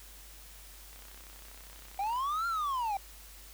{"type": "click train", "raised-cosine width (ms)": 0.3, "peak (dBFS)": -37, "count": 41, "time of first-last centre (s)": [0.93, 2.161], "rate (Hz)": 32.5}
{"type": "linear two-way sweep", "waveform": "triangle", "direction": "up then down", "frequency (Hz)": [765, 1400, 765], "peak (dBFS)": -28, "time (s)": [1.99, 2.97], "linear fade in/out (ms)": 2, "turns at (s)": 2.47}
{"effects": ["added 50 Hz sine -52 dBFS peak until 3.53 s", "white hiss -53 dBFS RMS until 3.53 s"]}